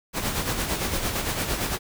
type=noise with tremolo; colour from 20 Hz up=pink; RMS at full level=-25 dBFS; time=0.13-1.79 s; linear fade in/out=50 ms; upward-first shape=sine; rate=8.8 Hz; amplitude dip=50%; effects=none